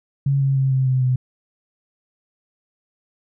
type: tone with pitch steps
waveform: sine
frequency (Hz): 138.59 / 136.29 / 134.02 / 131.8 / 129.61 / 127.46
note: C#3 / C#3 / C3 / C3 / C3 / C3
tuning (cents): 0 / -29 / +42 / +13 / -16 / -45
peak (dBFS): -15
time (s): 0.26-1.16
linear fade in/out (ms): 5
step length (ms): 150
effects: none